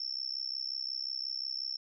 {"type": "tone with amplitude modulation", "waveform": "sine", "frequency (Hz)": 5350, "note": "E8", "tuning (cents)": 25, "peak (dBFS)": -30, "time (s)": [0, 1.77], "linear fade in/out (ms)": 5, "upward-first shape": "sine", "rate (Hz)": 65.6, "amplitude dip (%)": 100, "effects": []}